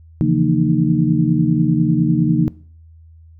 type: tone cluster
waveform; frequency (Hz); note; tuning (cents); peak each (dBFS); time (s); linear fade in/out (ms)
sine; 137 / 161.3 / 171.3 / 230.4 / 307.1; C#3 / E3 / F3 / A#3 / D#4; -20 / -37 / -33 / -20 / -23; -19; 0.21-2.48; 0
effects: noise-tail reverb RT60 0.5 s tail -21 dB re dry + added 81 Hz sine -41 dBFS peak until 3.39 s